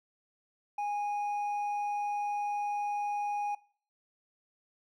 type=tone with hard clipping; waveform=sine; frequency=824 Hz; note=G#5; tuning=14 cents flat; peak=-32 dBFS; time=0.78-3.55 s; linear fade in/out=5 ms; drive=4 dB; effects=noise-tail reverb RT60 0.5 s tail -23 dB re dry